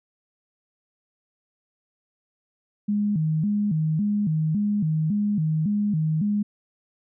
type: tone with vibrato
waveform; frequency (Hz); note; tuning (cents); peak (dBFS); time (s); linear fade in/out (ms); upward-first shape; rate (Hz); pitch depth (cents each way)
sine; 180; F#3; -47; -20; 2.88-6.43; 10; square; 1.8; 240
effects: none